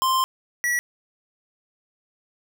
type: tone pair in turn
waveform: square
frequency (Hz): 1046.5 / 1936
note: C6 / B6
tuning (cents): 0 / -35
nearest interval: major seventh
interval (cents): 1065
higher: second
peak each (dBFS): -19 / -21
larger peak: first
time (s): 0.02-0.24 / 0.64-0.79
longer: first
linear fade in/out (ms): 0
effects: none